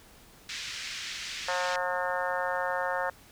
pink band-pass noise, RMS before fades -38 dBFS, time 0.49-1.76 s, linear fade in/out 2 ms, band 1800 to 6300 Hz, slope 24 dB/octave
harmonic tone, 180 Hz, F#3, 47 cents flat, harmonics 3 / 4 / 5 / 6 / 7 / 8 / 9 / 10, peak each -33 / -36 / -34 / -38 / -39 / -37 / -38 / -37 dBFS, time 1.48-3.1 s, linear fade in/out 5 ms
effects pink hiss -55 dBFS RMS until 3.31 s

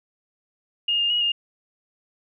sine tone with pitch steps, 2842 / 2817 / 2897 / 2826 Hz, F7 / F7 / F#7 / F7, +30 / +14 / -37 / +20 cents, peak -19 dBFS, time 0.88-1.32 s, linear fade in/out 5 ms, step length 110 ms, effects none

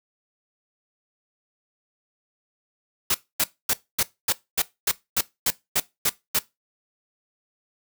white noise bursts, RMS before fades -21 dBFS, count 12, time 3.1-6.39 s, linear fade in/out 5 ms, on 45 ms, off 250 ms, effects noise-tail reverb RT60 0.2 s tail -19 dB re dry

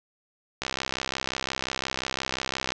click train, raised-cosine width 0.2 ms, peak -10 dBFS, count 139, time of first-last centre 0.62-2.72 s, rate 65.7 Hz, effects low-pass 7000 Hz 12 dB/octave

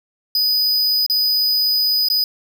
square tone with dropouts, 4978 Hz, D#8, in tune, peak -15 dBFS, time 0.35-2.24 s, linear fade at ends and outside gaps 2 ms, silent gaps 1.064-1.098 / 2.086-2.1 s, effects none

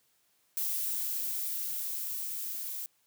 violet noise with level ramp, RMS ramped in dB -32 to -38 dBFS, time 0.57-2.86 s, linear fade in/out 0 ms, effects white hiss -71 dBFS RMS until 3.06 s + high-pass 80 Hz 12 dB/octave

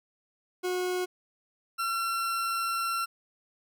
40% pulse tone pair in turn, 363.5 / 1358.2 Hz, F#4 / F6, -31 / -49 cents, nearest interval octave + major seventh, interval 2282 cents, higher second, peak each -27 dBFS, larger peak neither, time 0.63-1.06 / 1.78-3.06 s, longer second, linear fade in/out 20 ms, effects none

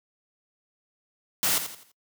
white noise with echo, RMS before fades -24 dBFS, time 1.43-1.58 s, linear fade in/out 0 ms, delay 84 ms, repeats 4, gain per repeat -9 dB, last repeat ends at 1.916 s, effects noise-tail reverb RT60 0.1 s tail -24 dB re dry + high-pass 80 Hz 12 dB/octave

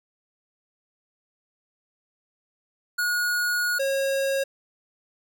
square tone pair in turn, 1448 / 544.3 Hz, F#6 / C#5, -38 / -32 cents, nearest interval octave + perfect fourth, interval 1694 cents, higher first, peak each -23 dBFS, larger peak neither, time 2.98-3.79 / 3.79-4.44 s, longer first, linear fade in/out 10 ms, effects none

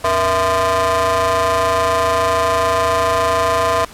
30% pulse ring-modulated tone, 185 Hz, F#3, in tune, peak -8 dBFS, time 0.04-3.85 s, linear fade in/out 5 ms, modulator 846 Hz, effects pink hiss -39 dBFS RMS until 3.93 s + low-pass 12000 Hz 12 dB/octave

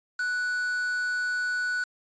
triangle tone with quantisation, 1480 Hz, F#6, in tune, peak -24 dBFS, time 0.19-1.84 s, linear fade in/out 5 ms, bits 6, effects resampled to 16000 Hz

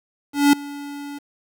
square tone with ADSR envelope, 286 Hz, D4, 46 cents flat, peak -10 dBFS, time 0.33-1.19 s, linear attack 200 ms, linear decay 4 ms, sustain -22 dB, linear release 14 ms, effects 8-bit

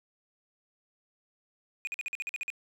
triangle tone bursts, 2466 Hz, D#7, 16 cents flat, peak -30 dBFS, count 10, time 1.85-2.502 s, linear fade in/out 0 ms, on 22 ms, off 48 ms, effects none

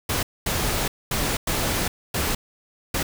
pink noise bursts at uneven times, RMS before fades -24 dBFS, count 6, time 0.09-0.23 / 0.46-0.88 / 1.11-1.37 / 1.47-1.88 / 2.14-2.35 / 2.94-3.03 s, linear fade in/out 5 ms, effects none

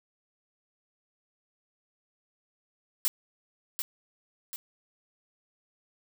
blue noise with echo, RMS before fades -26 dBFS, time 3.05-3.08 s, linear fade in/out 0 ms, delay 740 ms, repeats 2, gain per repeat -6 dB, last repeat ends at 4.56 s, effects none

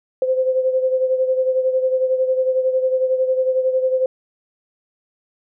sine beating tone pair, 516 / 527 Hz, C5 / C5, -24 / +12 cents, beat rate 11 Hz, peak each -16 / -23 dBFS, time 0.22-4.06 s, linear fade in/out 2 ms, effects none

